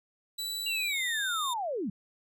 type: tone with pitch glide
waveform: sawtooth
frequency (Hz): 3951 to 3644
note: B7 to A#7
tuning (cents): 0 to -40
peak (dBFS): -30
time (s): 0.38-1.54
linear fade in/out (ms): 10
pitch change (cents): -140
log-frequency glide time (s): 0.88-0.97
type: linear sweep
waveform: sine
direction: down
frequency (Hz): 2830 to 167.9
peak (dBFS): -30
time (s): 0.66-1.9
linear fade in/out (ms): 5
effects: none